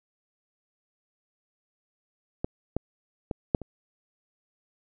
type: clicks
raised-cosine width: 2 ms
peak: -14 / -13 / -16 / -7 / -24 dBFS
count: 5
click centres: 2.445 / 2.766 / 3.312 / 3.548 / 3.617 s
effects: none